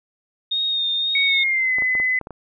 sine tone with vibrato, 3689 Hz, A#7, 19 cents flat, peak -19 dBFS, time 0.51-1.44 s, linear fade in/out 10 ms, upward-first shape sine, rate 1.9 Hz, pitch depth 23 cents each way
sine tone with pitch glide, 2230 to 2021 Hz, C#7 to B6, +10 to +39 cents, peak -17 dBFS, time 1.15-2.19 s, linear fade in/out 2 ms, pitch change -171 cents, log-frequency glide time 1.26-1.74 s
clicks, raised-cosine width 1 ms, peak -20 dBFS, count 7, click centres 1.785 / 1.822 / 1.952 / 2 / 2.213 / 2.271 / 2.307 s
effects none

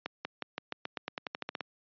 accelerating click train, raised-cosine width 0.3 ms, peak -18 dBFS, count 15, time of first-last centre 0.06-1.607 s, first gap 190 ms, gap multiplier 0.91, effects high-pass 200 Hz 12 dB/octave + resampled to 11025 Hz

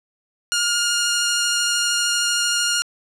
10% pulse tone with vibrato, 1417 Hz, F6, 25 cents sharp, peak -9 dBFS, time 0.52-2.82 s, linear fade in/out 0 ms, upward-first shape sine, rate 13 Hz, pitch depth 12 cents each way, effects low-pass 10000 Hz 12 dB/octave

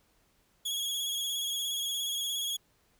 sawtooth tone with vibrato, 3322 Hz, G#7, in tune, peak -28 dBFS, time 0.65-2.57 s, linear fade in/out 10 ms, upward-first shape square, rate 17 Hz, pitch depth 29 cents each way, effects pink hiss -69 dBFS RMS until 2.99 s

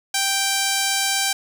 5% pulse tone, 784 Hz, G5, in tune, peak -7 dBFS, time 0.14-1.33 s, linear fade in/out 5 ms, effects none

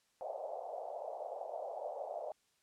white band-pass noise, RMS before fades -43 dBFS, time 0.21-2.32 s, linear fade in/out 0 ms, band 530 to 740 Hz, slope 48 dB/octave, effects white hiss -75 dBFS RMS until 2.62 s + low-pass 9000 Hz 12 dB/octave

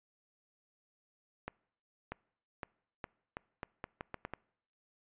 accelerating click train, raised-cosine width 0.5 ms, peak -24 dBFS, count 11, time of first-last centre 1.48-4.336 s, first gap 640 ms, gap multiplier 0.8, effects noise-tail reverb RT60 0.7 s tail -25 dB re dry + resampled to 8000 Hz

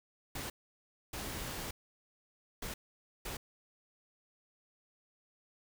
pink noise bursts at uneven times, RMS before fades -41 dBFS, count 4, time 0.35-0.5 / 1.13-1.71 / 2.62-2.74 / 3.25-3.37 s, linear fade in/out 5 ms, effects none

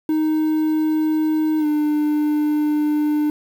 triangle tone with pitch glide, 310.5 to 299.8 Hz, D#4 to D4, -3 to +36 cents, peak -14 dBFS, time 0.09-3.3 s, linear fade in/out 2 ms, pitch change -61 cents, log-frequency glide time 1.59-1.66 s, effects 7-bit

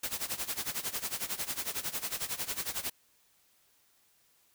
white noise with tremolo, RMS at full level -33 dBFS, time 0.03-2.9 s, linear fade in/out 5 ms, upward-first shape sine, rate 11 Hz, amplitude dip 85%, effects white hiss -68 dBFS RMS until 4.54 s

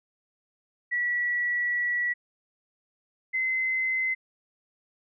sine tone pair in turn, 1941 / 2054 Hz, B6 / C7, -31 / -33 cents, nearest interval minor second, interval 98 cents, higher second, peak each -24 / -24 dBFS, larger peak neither, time 0.91-2.14 / 3.33-4.15 s, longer first, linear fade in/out 20 ms, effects none

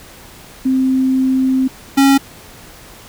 sine / square tone pair in turn, 261.6 / 274.2 Hz, C4 / C#4, 0 / -19 cents, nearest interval minor second, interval 81 cents, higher second, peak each -11 / -8 dBFS, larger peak second, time 0.65-1.68 / 1.97-2.18 s, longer first, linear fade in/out 10 ms, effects pink hiss -39 dBFS RMS until 3.08 s

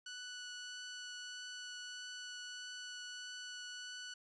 15% pulse tone with vibrato, 1480 Hz, F#6, in tune, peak -39 dBFS, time 0.06-4.14 s, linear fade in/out 5 ms, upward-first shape triangle, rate 1.6 Hz, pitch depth 8 cents each way, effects resampled to 24000 Hz + 13-bit

